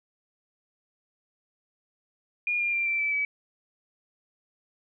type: tone with pitch steps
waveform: sine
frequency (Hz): 2430 / 2401 / 2372 / 2343 / 2315 / 2287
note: D#7 / D7 / D7 / D7 / D7 / D7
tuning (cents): -42 / +38 / +17 / -5 / -25 / -47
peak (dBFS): -24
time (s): 2.47-3.25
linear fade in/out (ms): 2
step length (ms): 130
effects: none